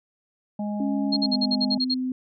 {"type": "harmonic tone", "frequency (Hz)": 207.7, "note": "G#3", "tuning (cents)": 0, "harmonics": [1, 3, 4], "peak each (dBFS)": [-26, -36, -38], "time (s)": [0.59, 1.78], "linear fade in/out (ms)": 5}
{"type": "tone with pitch glide", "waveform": "sine", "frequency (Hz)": [277.5, 255.9], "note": ["C#4", "C4"], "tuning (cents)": [2, -38], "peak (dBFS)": -24, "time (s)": [0.8, 2.12], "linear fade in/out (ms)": 2, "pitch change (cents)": -140, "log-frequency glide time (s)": [1.22, 1.32]}
{"type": "tone bursts", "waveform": "sine", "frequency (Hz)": 4249, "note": "C8", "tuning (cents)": 26, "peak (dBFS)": -21, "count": 9, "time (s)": [1.12, 1.944], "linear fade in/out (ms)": 10, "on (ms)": 48, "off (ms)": 49}
{"effects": []}